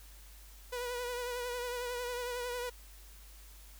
sawtooth tone with vibrato, 489.6 Hz, B4, 15 cents flat, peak -32 dBFS, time 0.72-2.7 s, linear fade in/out 10 ms, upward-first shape triangle, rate 11 Hz, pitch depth 43 cents each way, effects added 50 Hz sine -52 dBFS peak until 3.79 s + white hiss -58 dBFS RMS until 3.79 s

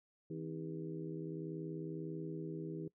harmonic tone with a mistuned harmonic, 80.4 Hz, E2, 43 cents flat, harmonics 2 / 3 / 4 / 5 / 6, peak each -44 / -52 / -45 / -47 / -55 dBFS, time 0.3-2.88 s, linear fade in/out 5 ms, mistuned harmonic 3, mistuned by +130 cents, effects noise-tail reverb RT60 0.1 s tail -21 dB re dry

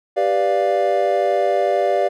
triangle chord, G dominant seventh, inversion none, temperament equal, 392 / 493.9 / 587.3 / 698.5 Hz, G4 / B4 / D5 / F5, 0 / 0 / 0 / 0 cents, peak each -20 / -22 / -17 / -18 dBFS, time 0.16-2.09 s, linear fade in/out 20 ms, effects none

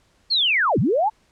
sine linear two-way sweep, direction down then up, 4432 to 92.1 to 913 Hz, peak -16 dBFS, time 0.3-1.1 s, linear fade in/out 20 ms, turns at 0.79 s, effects pink hiss -61 dBFS RMS until 1.31 s + low-pass 8000 Hz 12 dB/octave

